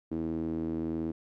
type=tone with band-pass filter; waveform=sawtooth; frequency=81.1 Hz; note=E2; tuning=28 cents flat; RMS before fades=-33 dBFS; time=0.11-1.12 s; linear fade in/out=10 ms; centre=300 Hz; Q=4.6; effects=none